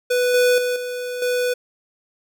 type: tone with level steps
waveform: square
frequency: 494.7 Hz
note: B4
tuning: 3 cents sharp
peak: -17 / -14 / -20 / -26 / -19 dBFS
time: 0.1-1.54 s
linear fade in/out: 10 ms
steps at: 0.34 / 0.58 / 0.76 / 1.22 s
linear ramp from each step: 2 ms
effects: none